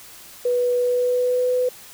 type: tone with pitch glide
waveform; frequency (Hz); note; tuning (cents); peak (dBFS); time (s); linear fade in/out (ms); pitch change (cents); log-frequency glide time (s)
sine; 490.7 to 500.4; B4 to B4; -11 to +23; -17; 0.45-1.69; 5; +34; 0.77-1.54
effects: white hiss -43 dBFS RMS until 1.93 s